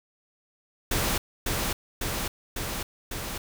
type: noise with echo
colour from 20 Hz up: pink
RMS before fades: -26 dBFS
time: 0.91-1.18 s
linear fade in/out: 5 ms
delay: 550 ms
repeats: 4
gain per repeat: -2 dB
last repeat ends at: 3.38 s
effects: none